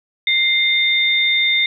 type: tone pair together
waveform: sine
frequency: 2098 / 3629 Hz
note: C7 / A#7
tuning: +4 / -47 cents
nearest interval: major sixth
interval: 949 cents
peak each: -16 dBFS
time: 0.27-1.66 s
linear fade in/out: 2 ms
effects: none